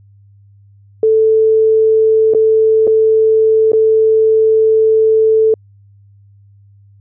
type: tone with dropouts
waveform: sine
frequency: 440 Hz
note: A4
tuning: in tune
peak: -7 dBFS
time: 1.03-5.54 s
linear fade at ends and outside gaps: 2 ms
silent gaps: 2.337-2.347 / 2.87-2.875 / 3.719-3.732 s
effects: added 100 Hz sine -42 dBFS peak until 7 s